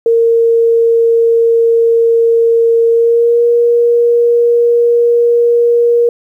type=tone with pitch glide; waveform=sine; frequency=460.9 to 473.3 Hz; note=A#4 to A#4; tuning=-20 to +26 cents; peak=-6 dBFS; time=0.06-6.09 s; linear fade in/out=2 ms; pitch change=+46 cents; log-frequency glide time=2.89-3.44 s; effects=8-bit